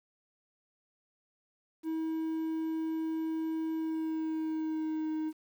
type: tone with pitch glide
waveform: triangle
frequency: 320.6 to 312.7 Hz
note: E4 to D#4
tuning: -48 to +9 cents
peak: -29 dBFS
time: 1.83-5.33 s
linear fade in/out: 50 ms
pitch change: -43 cents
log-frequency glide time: 3.75-5.09 s
effects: 10-bit